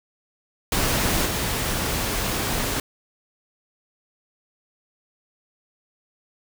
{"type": "noise with level steps", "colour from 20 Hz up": "pink", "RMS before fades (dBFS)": [-22, -25], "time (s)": [0.72, 2.8], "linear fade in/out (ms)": 2, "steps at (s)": 1.25, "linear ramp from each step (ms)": 10, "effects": []}